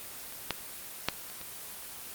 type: clicks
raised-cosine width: 0.2 ms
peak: -28 / -10 / -7 / -28 / -24 dBFS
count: 5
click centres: 0.324 / 0.507 / 1.086 / 1.3 / 1.414 s
effects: white hiss -43 dBFS RMS until 2.14 s + Opus 24 kbps